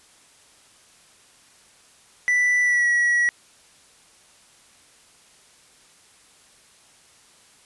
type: tone with pitch glide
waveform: triangle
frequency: 1975.5 to 1924.8 Hz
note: B6 to B6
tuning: 0 to -45 cents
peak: -15 dBFS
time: 2.28-3.29 s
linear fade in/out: 0 ms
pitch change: -45 cents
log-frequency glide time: 2.62-2.87 s
effects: white hiss -54 dBFS RMS until 7.65 s + resampled to 24000 Hz